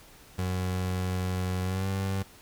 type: tone with pitch glide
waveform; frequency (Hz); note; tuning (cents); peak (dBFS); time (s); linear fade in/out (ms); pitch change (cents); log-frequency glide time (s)
30% pulse; 92 to 96.63; F#2 to G2; -9 to -24; -25; 0.38-2.23; 10; +85; 1.63-1.88
effects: pink hiss -53 dBFS RMS until 2.41 s